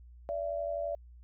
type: tone pair together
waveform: sine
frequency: 580 / 671.7 Hz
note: D5 / E5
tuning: -22 / +32 cents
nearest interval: minor third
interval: 254 cents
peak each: -34 / -35 dBFS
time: 0.29-0.95 s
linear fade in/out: 0 ms
effects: added 60 Hz sine -50 dBFS peak until 1.23 s